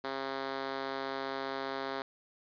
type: tone with high-pass filter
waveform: 5% pulse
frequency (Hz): 135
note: C#3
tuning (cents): -45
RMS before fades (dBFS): -37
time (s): 0.04-2.02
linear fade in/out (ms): 2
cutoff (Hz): 320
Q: 1.3
effects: resampled to 11025 Hz + 9-bit